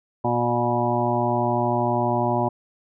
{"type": "harmonic tone with a mistuned harmonic", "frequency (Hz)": 120.1, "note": "B2", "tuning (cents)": -48, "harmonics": [1, 2, 3, 5, 6, 7, 8], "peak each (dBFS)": [-27, -27, -27, -27, -27, -27, -27], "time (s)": [0.24, 2.49], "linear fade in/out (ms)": 10, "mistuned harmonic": 8, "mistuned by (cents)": 22, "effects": []}